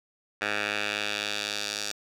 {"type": "tone with band-pass filter sweep", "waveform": "10% pulse", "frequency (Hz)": 103.83, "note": "G#2", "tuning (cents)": 0, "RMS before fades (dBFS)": -31, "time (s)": [0.41, 1.92], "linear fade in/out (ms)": 5, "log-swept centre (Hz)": [2000, 5300], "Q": 1.5, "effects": []}